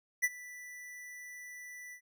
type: tone with ADSR envelope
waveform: square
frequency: 1975.5 Hz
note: B6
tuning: in tune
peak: -25 dBFS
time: 0.22-2.01 s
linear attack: 22 ms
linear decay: 41 ms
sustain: -21 dB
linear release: 81 ms
effects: none